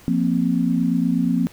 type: chord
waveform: sine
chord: F suspended fourth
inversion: none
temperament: equal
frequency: 174.61 / 233.1 / 261.6 Hz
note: F3 / Bb3 / C4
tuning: 0 / 0 / 0 cents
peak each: -21 dBFS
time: 0.08-1.47 s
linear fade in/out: 0 ms
effects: pink hiss -48 dBFS RMS until 1.52 s